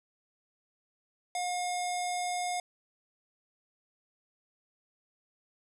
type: tone with low-pass filter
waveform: square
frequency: 717 Hz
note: F5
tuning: 45 cents sharp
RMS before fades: -33 dBFS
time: 1.35-2.6 s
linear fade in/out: 2 ms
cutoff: 8500 Hz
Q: 3
effects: none